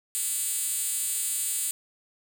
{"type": "tone with high-pass filter", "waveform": "5% pulse", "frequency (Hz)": 287, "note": "D4", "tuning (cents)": -40, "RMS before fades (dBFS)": -29, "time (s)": [0.15, 1.71], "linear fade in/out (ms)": 0, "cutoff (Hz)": 8600, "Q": 1.5, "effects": []}